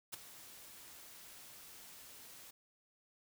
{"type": "noise with ADSR envelope", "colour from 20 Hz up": "white", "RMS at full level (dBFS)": -41, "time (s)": [0.12, 2.51], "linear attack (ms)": 19, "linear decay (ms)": 12, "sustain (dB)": -14, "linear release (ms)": 9, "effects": []}